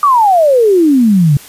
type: exponential sweep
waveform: sine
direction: down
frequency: 1200 to 136.3 Hz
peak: -5 dBFS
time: 0.03-1.37 s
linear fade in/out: 2 ms
effects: white hiss -35 dBFS RMS until 1.48 s + resampled to 32000 Hz